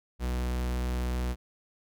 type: tone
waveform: 45% pulse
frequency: 61.74 Hz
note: B1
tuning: in tune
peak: -28 dBFS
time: 0.19-1.36 s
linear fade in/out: 50 ms
effects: none